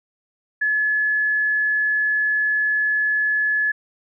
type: tone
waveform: sine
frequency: 1710 Hz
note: A6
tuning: 50 cents flat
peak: -17 dBFS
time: 0.61-3.72 s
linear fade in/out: 10 ms
effects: none